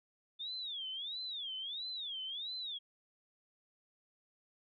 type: tone with vibrato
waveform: sine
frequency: 3520 Hz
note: A7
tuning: in tune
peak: -39 dBFS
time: 0.39-2.79 s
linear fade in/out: 20 ms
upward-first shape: sine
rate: 1.5 Hz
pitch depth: 250 cents each way
effects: none